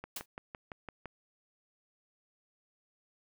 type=click train; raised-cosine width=0.5 ms; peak=-27 dBFS; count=7; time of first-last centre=0.04-1.057 s; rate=5.9 Hz
type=noise with exponential decay; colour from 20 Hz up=white; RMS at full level=-34 dBFS; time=0.16-0.26 s; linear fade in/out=5 ms; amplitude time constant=21 ms
effects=none